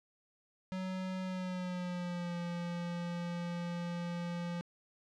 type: tone with pitch glide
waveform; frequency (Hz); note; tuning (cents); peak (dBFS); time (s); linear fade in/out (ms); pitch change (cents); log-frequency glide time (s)
square; 186.6 to 173.1; F#3 to F3; +15 to -15; -37; 0.72-4.61; 0; -130; 1.23-2.36
effects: low-pass 5000 Hz 12 dB/octave